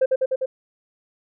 sine tone with echo, 522 Hz, C5, 4 cents flat, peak -12 dBFS, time 0.01-0.06 s, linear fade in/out 10 ms, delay 100 ms, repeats 4, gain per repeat -2 dB, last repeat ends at 0.46 s, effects tanh soft clip ceiling -13 dBFS

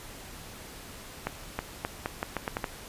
accelerating click train, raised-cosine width 0.5 ms, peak -14 dBFS, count 9, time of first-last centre 1.27-2.642 s, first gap 320 ms, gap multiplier 0.81, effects pink hiss -45 dBFS RMS until 2.88 s + resampled to 32000 Hz

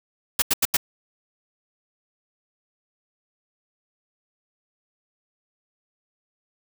white noise bursts, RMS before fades -19 dBFS, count 4, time 0.39-0.769 s, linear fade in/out 5 ms, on 31 ms, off 85 ms, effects none

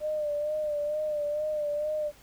sine tone with vibrato, 600 Hz, D5, 37 cents sharp, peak -27 dBFS, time 0-2.12 s, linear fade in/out 50 ms, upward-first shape sine, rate 2.2 Hz, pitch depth 42 cents each way, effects added 50 Hz sine -62 dBFS peak until 2.22 s + pink hiss -56 dBFS RMS until 2.22 s

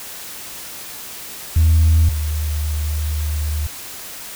sine tone pair in turn, 80.4 / 75.76 Hz, E2 / D#2, -43 / -46 cents, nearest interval minor second, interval 103 cents, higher first, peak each -8 / -18 dBFS, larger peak first, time 1.56-2.09 / 2.09-3.67 s, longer second, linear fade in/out 5 ms, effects tanh soft clip ceiling -7 dBFS + white hiss -33 dBFS RMS until 4.35 s

